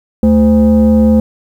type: tone with frequency modulation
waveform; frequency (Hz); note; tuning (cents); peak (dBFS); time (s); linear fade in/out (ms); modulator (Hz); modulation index
sine; 220; A3; 0; -4; 0.23-1.2; 2; 295; 0.7
effects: tanh soft clip ceiling -1 dBFS + 7-bit